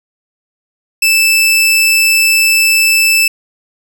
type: tone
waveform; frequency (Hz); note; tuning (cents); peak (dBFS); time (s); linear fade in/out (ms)
sawtooth; 2637; E7; 0; -4; 1.02-3.28; 5
effects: none